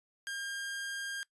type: tone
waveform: sawtooth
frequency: 1608 Hz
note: G6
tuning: 44 cents sharp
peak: -33 dBFS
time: 0.27-1.23 s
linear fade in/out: 0 ms
effects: noise-tail reverb RT60 0.1 s tail -21 dB re dry + resampled to 24000 Hz